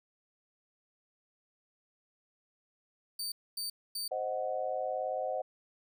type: tone bursts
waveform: sawtooth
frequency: 4600 Hz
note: D8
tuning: 37 cents flat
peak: -32 dBFS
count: 3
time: 3.19-4.08 s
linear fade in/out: 5 ms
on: 130 ms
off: 250 ms
type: chord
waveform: sine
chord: C diminished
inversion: none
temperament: equal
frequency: 523.3 / 622.3 / 740 Hz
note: C5 / Eb5 / Gb5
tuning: 0 / 0 / 0 cents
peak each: -36 dBFS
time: 4.11-5.42 s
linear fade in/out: 10 ms
effects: none